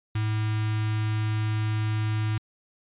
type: tone with notch filter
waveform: square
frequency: 108 Hz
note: A2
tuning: 32 cents flat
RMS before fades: -26 dBFS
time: 0.15-2.38 s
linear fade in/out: 5 ms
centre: 530 Hz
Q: 0.61
effects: resampled to 8000 Hz